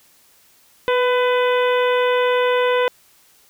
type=harmonic tone with a mistuned harmonic; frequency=501 Hz; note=B4; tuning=25 cents sharp; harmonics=1 / 2 / 3 / 4 / 5 / 6 / 7; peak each=-16 / -22 / -26 / -28 / -30 / -32 / -33 dBFS; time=0.88-2.88 s; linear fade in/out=0 ms; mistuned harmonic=1; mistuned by=-22 cents; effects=white hiss -54 dBFS RMS until 3.49 s